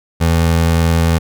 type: tone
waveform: 25% pulse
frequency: 82.8 Hz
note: E2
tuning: 8 cents sharp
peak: -7 dBFS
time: 0.2-1.19 s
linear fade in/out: 20 ms
effects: none